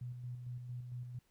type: tone with tremolo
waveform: sine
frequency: 123.2 Hz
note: B2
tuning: 4 cents flat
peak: -40 dBFS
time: 0.01-1.19 s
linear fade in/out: 5 ms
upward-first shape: square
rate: 4.4 Hz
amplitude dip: 40%
effects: pink hiss -75 dBFS RMS until 1.3 s